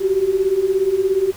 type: beating tone pair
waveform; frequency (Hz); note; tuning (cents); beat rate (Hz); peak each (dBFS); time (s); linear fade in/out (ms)
sine; 370.5 / 387.5; F#4 / G4; +2 / -20; 17; -20 / -16; 0-1.32; 20
effects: pink hiss -40 dBFS RMS until 1.36 s